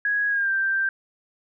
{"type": "tone with pitch glide", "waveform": "sine", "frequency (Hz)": [1660, 1572.3], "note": ["G#6", "G6"], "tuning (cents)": [-1, 5], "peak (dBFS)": -20, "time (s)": [0.05, 0.89], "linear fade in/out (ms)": 2, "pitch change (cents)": -94, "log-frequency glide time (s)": [0.29, 0.51], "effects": []}